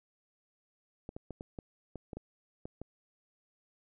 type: clicks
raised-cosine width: 2 ms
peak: -28 dBFS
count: 10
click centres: 1.091 / 1.165 / 1.307 / 1.409 / 1.588 / 1.957 / 2.132 / 2.17 / 2.655 / 2.816 s
effects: none